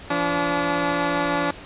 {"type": "tone pair together", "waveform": "10% pulse", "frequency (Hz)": [171.12, 287.3], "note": ["F3", "D4"], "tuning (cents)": [-35, -38], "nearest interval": "major sixth", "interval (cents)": 897, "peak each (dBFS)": [-18, -13], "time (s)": [0.1, 1.51], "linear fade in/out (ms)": 5, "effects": ["pink hiss -40 dBFS RMS until 1.65 s", "resampled to 8000 Hz"]}